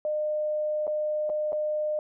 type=tone with dropouts; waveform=sine; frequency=607 Hz; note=D#5; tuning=43 cents flat; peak=-25 dBFS; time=0.05-1.99 s; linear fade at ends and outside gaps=1 ms; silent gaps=0.869-0.877 / 1.294-1.299 / 1.522-1.529 s; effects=none